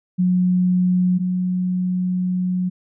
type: tone pair in turn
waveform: sine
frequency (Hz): 181.4 / 182.18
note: F#3 / F#3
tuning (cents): -34 / -27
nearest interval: unison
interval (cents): 7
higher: second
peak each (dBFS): -14 / -18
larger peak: first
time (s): 0.18-1.19 / 1.19-2.7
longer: second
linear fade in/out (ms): 20
effects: none